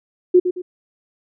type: tone with echo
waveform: sine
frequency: 361.3 Hz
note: F#4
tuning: 41 cents flat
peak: -7 dBFS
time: 0.34-0.4 s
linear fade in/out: 10 ms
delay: 110 ms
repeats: 2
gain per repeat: -9 dB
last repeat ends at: 0.62 s
effects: none